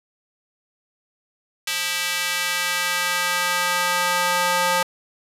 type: tone with high-pass filter sweep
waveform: square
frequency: 177.7 Hz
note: F3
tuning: 30 cents sharp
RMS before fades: -22 dBFS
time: 1.67-4.83 s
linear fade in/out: 5 ms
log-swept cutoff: 2500 to 810 Hz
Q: 1.1
effects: resampled to 32000 Hz + 8-bit